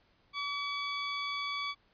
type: tone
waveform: 15% pulse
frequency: 1141 Hz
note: C#6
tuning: 50 cents sharp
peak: -27 dBFS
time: 0.33-1.75 s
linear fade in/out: 50 ms
effects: pink hiss -69 dBFS RMS until 1.93 s + resampled to 11025 Hz